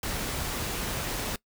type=noise; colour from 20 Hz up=pink; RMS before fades=-32 dBFS; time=0.03-1.36 s; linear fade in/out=2 ms; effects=noise-tail reverb RT60 0.1 s tail -21 dB re dry